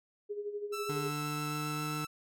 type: tone with tremolo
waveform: sine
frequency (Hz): 412.4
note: G#4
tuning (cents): -12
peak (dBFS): -33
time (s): 0.29-1.11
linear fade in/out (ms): 20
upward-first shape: sine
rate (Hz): 12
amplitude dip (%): 65
type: tone with vibrato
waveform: sawtooth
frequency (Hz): 1323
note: E6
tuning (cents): +6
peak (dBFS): -34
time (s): 0.72-2.07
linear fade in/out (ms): 20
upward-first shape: sine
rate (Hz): 7.5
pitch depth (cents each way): 9
type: tone with pitch glide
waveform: 25% pulse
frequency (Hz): 148 to 151.11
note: D3 to D3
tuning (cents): +14 to +50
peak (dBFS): -32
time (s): 0.89-2.05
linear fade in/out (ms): 5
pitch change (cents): +36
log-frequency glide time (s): 1.08-1.9
effects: none